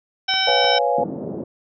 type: harmonic tone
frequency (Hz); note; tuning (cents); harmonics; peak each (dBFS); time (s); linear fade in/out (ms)
763; G5; -47; 1 / 2 / 3 / 4 / 5 / 7; -25 / -25 / -26 / -23 / -25 / -23; 0.28-0.79; 10
type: click train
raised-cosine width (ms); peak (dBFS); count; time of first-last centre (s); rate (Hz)
0.5; -19; 3; 0.34-0.645; 6.56
type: chord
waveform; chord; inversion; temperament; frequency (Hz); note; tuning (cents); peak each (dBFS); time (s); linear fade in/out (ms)
sine; C# dominant seventh; third; equal; 493.9 / 554.4 / 698.5 / 830.6; B4 / C#5 / E#5 / G#5; 0 / 0 / 0 / 0; -22; 0.47-1.04; 5
type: band-pass noise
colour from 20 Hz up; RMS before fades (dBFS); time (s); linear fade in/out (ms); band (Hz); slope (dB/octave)
pink; -29; 0.98-1.44; 5; 160 to 560; 24
effects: none